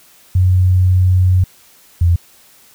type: tone pair in turn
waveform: sine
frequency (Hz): 91.9 / 86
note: F#2 / F2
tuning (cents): -11 / -26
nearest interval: minor second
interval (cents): 115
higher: first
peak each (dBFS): -8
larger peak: neither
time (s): 0.35-1.44 / 2.01-2.16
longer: first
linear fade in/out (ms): 5
effects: white hiss -47 dBFS RMS until 2.74 s